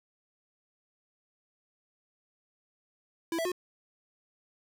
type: tone with pitch steps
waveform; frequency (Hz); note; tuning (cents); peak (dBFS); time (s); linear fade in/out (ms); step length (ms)
square; 331.8 / 659 / 361; E4 / E5 / F#4; +11 / -1 / -43; -30; 3.32-3.518; 2; 66
effects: 10-bit